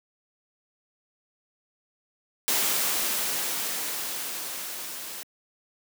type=noise with level ramp; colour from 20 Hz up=white; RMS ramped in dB=-24 to -38 dBFS; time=2.48-5.23 s; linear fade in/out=0 ms; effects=high-pass 200 Hz 12 dB/octave